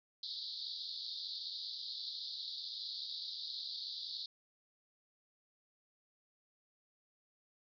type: band-pass noise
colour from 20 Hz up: white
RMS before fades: -44 dBFS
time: 0.23-4.26 s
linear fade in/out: 2 ms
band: 3600 to 4800 Hz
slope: 96 dB/octave
effects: none